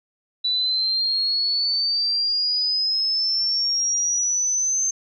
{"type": "exponential sweep", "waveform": "sine", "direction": "up", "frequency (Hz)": [3951, 6300], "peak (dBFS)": -19, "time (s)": [0.44, 4.91], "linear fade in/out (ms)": 10, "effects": []}